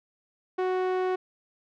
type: tone with low-pass filter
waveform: sawtooth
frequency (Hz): 370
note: F#4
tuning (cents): 0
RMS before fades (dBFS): -27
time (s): 0.58-1.16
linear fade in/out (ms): 10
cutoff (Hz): 1700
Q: 0.5
effects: none